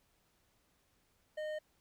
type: tone with hard clipping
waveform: sine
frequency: 614 Hz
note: D#5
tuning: 23 cents flat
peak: -39 dBFS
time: 1.37-1.59 s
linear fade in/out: 10 ms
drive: 9 dB
effects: pink hiss -74 dBFS RMS until 1.8 s